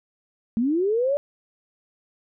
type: linear sweep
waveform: sine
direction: up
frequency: 214.7 to 587.3 Hz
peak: -19 dBFS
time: 0.57-1.17 s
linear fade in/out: 0 ms
effects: none